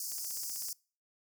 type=high-pass noise; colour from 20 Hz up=pink; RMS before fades=-39 dBFS; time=0-0.73 s; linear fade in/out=2 ms; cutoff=4800 Hz; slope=96 dB/octave
type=click train; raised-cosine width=0.2 ms; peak=-35 dBFS; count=10; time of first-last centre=0.12-0.686 s; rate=15.9 Hz
effects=noise-tail reverb RT60 0.4 s tail -25 dB re dry